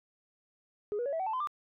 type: tone with pitch steps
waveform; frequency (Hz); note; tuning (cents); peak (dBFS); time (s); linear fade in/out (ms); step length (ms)
sine; 415.3 / 482.6 / 560.8 / 651.7 / 757.3 / 880 / 1022.6 / 1188.3; G#4 / B4 / C#5 / E5 / F#5 / A5 / C6 / D6; 0 / -40 / +20 / -20 / +40 / 0 / -40 / +20; -29; 0.92-1.472; 0; 69
effects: tanh soft clip ceiling -27 dBFS